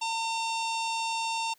harmonic tone, 908 Hz, A#5, 46 cents flat, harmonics 1 / 3 / 4 / 5 / 6 / 7 / 8 / 9 / 10, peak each -30 / -35 / -39 / -42 / -41 / -48 / -44 / -49 / -49 dBFS, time 0.01-1.54 s, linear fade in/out 10 ms, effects white hiss -64 dBFS RMS until 1.58 s

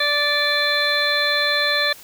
harmonic tone, 585 Hz, D5, 7 cents flat, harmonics 1 / 2 / 3 / 4 / 6 / 7, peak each -25 / -28 / -21 / -27 / -24 / -23 dBFS, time 0-1.93 s, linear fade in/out 5 ms, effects white hiss -43 dBFS RMS until 2.03 s

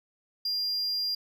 triangle tone, 4800 Hz, D8, 37 cents sharp, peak -26 dBFS, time 0.45-1.15 s, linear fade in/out 5 ms, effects none

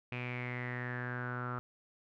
sawtooth tone with low-pass filter sweep, 123.47 Hz, B2, in tune, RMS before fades -39 dBFS, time 0.12-1.59 s, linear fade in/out 0 ms, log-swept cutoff 2500 to 1300 Hz, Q 8.6, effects none

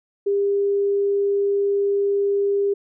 sine tone, 401 Hz, G4, 39 cents sharp, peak -17 dBFS, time 0.26-2.74 s, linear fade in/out 10 ms, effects none

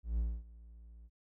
triangle tone with ADSR envelope, 57.1 Hz, A#1, 35 cents flat, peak -27 dBFS, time 0.03-1.1 s, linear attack 150 ms, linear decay 250 ms, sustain -22 dB, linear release 46 ms, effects none

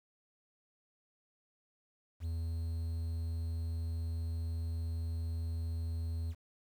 triangle tone with quantisation, 82.41 Hz, E2, in tune, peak -32 dBFS, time 2.2-6.35 s, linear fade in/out 50 ms, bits 10, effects none

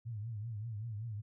sine tone with vibrato, 110 Hz, A2, in tune, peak -38 dBFS, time 0.05-1.22 s, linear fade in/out 20 ms, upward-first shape triangle, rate 5.2 Hz, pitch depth 160 cents each way, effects none

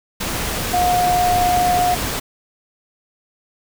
sine tone in noise, 717 Hz, F5, 45 cents sharp, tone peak -14 dBFS, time 0.73-1.95 s, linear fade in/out 10 ms, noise pink, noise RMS -23 dBFS, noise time 0.2-2.2 s, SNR +6 dB, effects none

